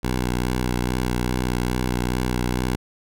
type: tone with vibrato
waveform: 10% pulse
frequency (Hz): 61.74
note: B1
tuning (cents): 0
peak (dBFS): -13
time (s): 0.03-2.76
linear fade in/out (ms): 10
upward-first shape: sine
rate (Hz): 2.4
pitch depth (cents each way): 28
effects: none